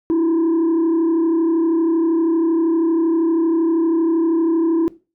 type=tone with frequency modulation; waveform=sine; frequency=329.6 Hz; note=E4; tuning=in tune; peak=-11 dBFS; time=0.1-4.88 s; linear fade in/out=0 ms; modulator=32.7 Hz; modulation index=0.47; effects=noise-tail reverb RT60 0.3 s tail -20 dB re dry + tanh soft clip ceiling -13 dBFS